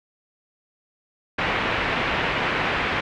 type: low-pass noise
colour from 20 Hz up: white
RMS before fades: -24 dBFS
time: 1.38-3.01 s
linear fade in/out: 10 ms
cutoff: 2600 Hz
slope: 24 dB/octave
effects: none